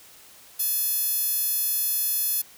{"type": "tone with high-pass filter", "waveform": "10% pulse", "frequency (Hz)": 860, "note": "A5", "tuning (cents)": -40, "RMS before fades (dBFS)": -25, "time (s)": [0.59, 2.42], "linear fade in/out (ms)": 10, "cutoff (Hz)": 11000, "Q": 1.2, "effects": ["white hiss -50 dBFS RMS until 2.57 s"]}